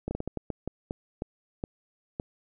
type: slowing click train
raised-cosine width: 2 ms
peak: -18 dBFS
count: 12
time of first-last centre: 0.08-2.199 s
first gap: 30 ms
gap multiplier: 1.34
effects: none